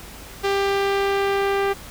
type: tone with low-pass filter sweep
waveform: sawtooth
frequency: 395.9 Hz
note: G4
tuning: 17 cents sharp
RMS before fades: -21 dBFS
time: 0.43-1.74 s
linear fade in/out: 20 ms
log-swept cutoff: 4500 to 2400 Hz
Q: 0.95
effects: added 50 Hz sine -46 dBFS peak until 1.9 s + pink hiss -40 dBFS RMS until 1.9 s